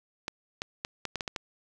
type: clicks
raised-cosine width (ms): 0.2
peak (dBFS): -15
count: 8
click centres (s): 0.281 / 0.619 / 0.849 / 1.053 / 1.157 / 1.208 / 1.278 / 1.362
effects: none

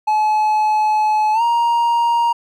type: tone with pitch glide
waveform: triangle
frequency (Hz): 856 to 938.9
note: A5 to A#5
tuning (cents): -48 to +12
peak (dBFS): -11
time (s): 0.07-2.33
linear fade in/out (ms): 10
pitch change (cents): +160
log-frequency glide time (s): 1.33-1.42
effects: none

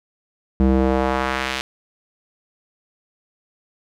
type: tone with band-pass filter sweep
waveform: square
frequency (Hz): 65.41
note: C2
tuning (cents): 0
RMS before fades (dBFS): -19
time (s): 0.6-1.61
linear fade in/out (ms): 0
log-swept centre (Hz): 220 to 3300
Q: 0.98
effects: none

